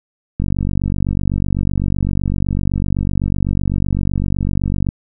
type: click train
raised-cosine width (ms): 5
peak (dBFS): -6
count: 216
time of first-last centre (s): 0.4-4.889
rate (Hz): 47.9
effects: none